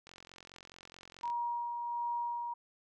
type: click train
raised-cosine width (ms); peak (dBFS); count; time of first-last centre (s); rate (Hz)
0.2; -34; 56; 0.07-1.3; 44.7
type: tone with tremolo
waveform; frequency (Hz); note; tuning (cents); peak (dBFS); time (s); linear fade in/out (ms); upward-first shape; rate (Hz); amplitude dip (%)
sine; 950; A#5; +33; -32; 1.23-2.54; 10; sine; 1.4; 35
effects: none